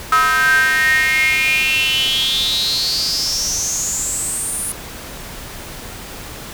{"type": "tone with high-pass filter sweep", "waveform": "square", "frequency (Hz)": 142.5, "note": "C#3", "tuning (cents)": 48, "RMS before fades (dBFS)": -17, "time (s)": [0.12, 4.72], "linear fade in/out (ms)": 2, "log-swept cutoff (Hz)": [1300, 10000], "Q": 9.9, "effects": ["pink hiss -32 dBFS RMS until 6.53 s"]}